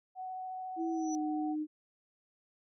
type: tone with vibrato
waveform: sine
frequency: 746 Hz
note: F#5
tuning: 14 cents sharp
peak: -38 dBFS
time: 0.15-1.56 s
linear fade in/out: 50 ms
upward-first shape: sine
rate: 14 Hz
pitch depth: 8 cents each way
type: tone with pitch glide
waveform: sine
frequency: 329.6 to 305.8 Hz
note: E4 to D#4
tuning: 0 to -30 cents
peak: -32 dBFS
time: 0.76-1.67 s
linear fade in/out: 50 ms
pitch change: -130 cents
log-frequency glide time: 0.92-1.19 s
type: tone with exponential growth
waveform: sine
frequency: 5920 Hz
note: F#8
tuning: in tune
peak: -39 dBFS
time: 0.8-1.15 s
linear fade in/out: 0 ms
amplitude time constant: 75 ms
effects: none